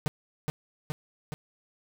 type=tone with echo; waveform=45% pulse; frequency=151.3 Hz; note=D#3; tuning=48 cents flat; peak=-24 dBFS; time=0.06-0.08 s; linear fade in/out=0 ms; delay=420 ms; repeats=3; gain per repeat=-3 dB; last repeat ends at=1.34 s; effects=none